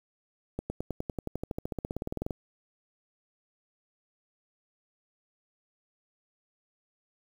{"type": "accelerating click train", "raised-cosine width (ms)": 2, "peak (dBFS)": -19, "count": 25, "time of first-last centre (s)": [0.59, 2.308], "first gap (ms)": 110, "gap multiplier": 0.96, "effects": ["8-bit"]}